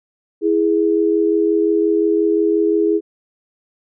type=tone pair together; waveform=sine; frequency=329.6 / 415.3 Hz; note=E4 / G#4; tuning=0 / 0 cents; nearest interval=major third; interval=400 cents; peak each=-16 / -15 dBFS; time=0.41-3.01 s; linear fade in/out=50 ms; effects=none